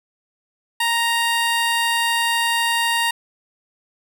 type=tone; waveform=15% pulse; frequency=932 Hz; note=A#5; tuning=1 cent flat; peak=-11 dBFS; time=0.8-3.11 s; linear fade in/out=5 ms; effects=none